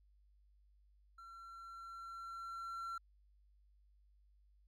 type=tone with level ramp; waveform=triangle; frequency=1358 Hz; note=F6; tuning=49 cents flat; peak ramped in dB=-51 to -39 dBFS; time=1.18-2.98 s; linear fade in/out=5 ms; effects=added 50 Hz sine -66 dBFS peak until 4.67 s